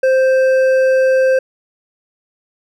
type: tone with hard clipping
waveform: sine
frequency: 523.3 Hz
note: C5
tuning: in tune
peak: -11 dBFS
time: 0.03-1.39 s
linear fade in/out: 5 ms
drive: 7 dB
effects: none